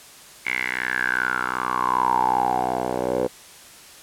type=tone with band-pass filter sweep; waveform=10% pulse; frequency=62.6 Hz; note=B1; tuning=24 cents sharp; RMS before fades=-23 dBFS; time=0.45-3.28 s; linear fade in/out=20 ms; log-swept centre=2200 to 520 Hz; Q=9; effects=white hiss -45 dBFS RMS until 4.02 s + low-pass 11000 Hz 12 dB/octave